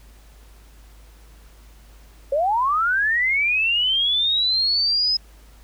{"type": "linear sweep", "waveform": "sine", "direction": "up", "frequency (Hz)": [530, 5120], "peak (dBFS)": -17, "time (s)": [2.32, 5.17], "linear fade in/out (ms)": 5, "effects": ["added 52 Hz sine -45 dBFS peak until 5.63 s", "pink hiss -54 dBFS RMS until 5.63 s"]}